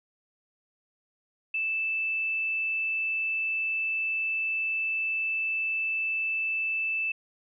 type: tone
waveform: sine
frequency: 2638 Hz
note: E7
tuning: 1 cent sharp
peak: -26 dBFS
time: 1.54-7.12 s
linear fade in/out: 5 ms
effects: none

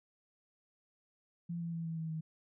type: tone with pitch steps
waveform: sine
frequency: 170.7 / 168.25 / 165.84 / 163.46 / 161.12 / 158.81 Hz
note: F3 / E3 / E3 / E3 / E3 / D#3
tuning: -39 / +36 / +11 / -14 / -39 / +36 cents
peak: -36 dBFS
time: 1.49-2.21 s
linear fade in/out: 10 ms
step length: 120 ms
effects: none

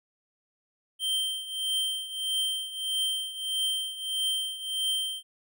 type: tone with tremolo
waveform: square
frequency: 3136 Hz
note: G7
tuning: in tune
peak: -25 dBFS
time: 0.99-5.23 s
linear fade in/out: 50 ms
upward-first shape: triangle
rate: 1.6 Hz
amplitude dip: 80%
effects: none

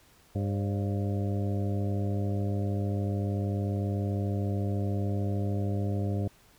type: harmonic tone with a mistuned harmonic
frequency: 100.3 Hz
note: G2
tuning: 40 cents sharp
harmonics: 1 / 2 / 3 / 4 / 5 / 6 / 7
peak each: -28 / -34 / -38 / -40 / -42 / -44 / -45 dBFS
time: 0.35-6.28 s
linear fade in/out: 5 ms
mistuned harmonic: 5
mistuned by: +90 cents
effects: pink hiss -60 dBFS RMS until 6.58 s

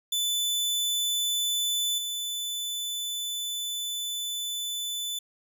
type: tone with level steps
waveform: sawtooth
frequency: 3500 Hz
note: A7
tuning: 10 cents flat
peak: -22 / -27 dBFS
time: 0.12-5.19 s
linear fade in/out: 5 ms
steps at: 1.98 s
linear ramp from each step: 2 ms
effects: none

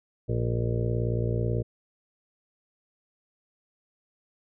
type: harmonic tone with a mistuned harmonic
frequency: 58.27 Hz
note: A#1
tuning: in tune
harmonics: 1 / 2 / 3 / 4 / 6 / 7 / 8 / 9 / 10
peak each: -34 / -26 / -37 / -38 / -36 / -36 / -34 / -43 / -40 dBFS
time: 0.28-1.63 s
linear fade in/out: 20 ms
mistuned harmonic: 10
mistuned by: +61 cents
effects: none

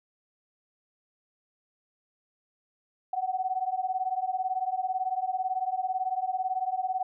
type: beating tone pair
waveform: sine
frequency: 740 / 758 Hz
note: F#5 / F#5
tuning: 0 / +42 cents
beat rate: 18 Hz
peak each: -30 dBFS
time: 3.13-7.03 s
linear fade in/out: 5 ms
effects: none

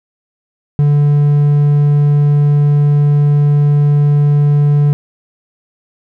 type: tone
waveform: triangle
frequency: 145.7 Hz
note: D3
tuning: 13 cents flat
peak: -5 dBFS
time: 0.79-4.93 s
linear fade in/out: 0 ms
effects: none

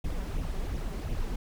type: noise with flanger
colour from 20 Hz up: brown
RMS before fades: -32 dBFS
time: 0.04-1.36 s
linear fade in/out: 5 ms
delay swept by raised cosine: 0.3 to 5.2 ms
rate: 2.8 Hz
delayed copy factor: +0.65
effects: none

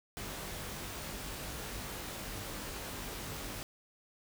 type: noise with comb filter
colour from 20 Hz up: pink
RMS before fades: -42 dBFS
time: 0.17-3.63 s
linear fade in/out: 0 ms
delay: 20 ms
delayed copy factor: +0.6
effects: none

